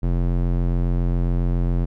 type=tone with band-pass filter; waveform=square; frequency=43.65 Hz; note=F1; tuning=in tune; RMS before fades=-20 dBFS; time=0.02-1.86 s; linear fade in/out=20 ms; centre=130 Hz; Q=0.55; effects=none